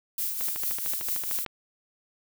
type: noise with tremolo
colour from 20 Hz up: violet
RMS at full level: -28 dBFS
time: 0.18-1.45 s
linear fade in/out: 2 ms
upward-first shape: triangle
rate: 4.5 Hz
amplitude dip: 50%
type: click train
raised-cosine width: 0.3 ms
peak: -20 dBFS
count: 15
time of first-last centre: 0.41-1.463 s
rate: 13.3 Hz
effects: none